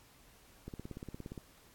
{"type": "click train", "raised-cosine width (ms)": 3, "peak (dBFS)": -30, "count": 13, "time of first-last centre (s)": [0.68, 1.378], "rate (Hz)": 17.2, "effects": ["pink hiss -62 dBFS RMS until 1.74 s", "AAC 64 kbps"]}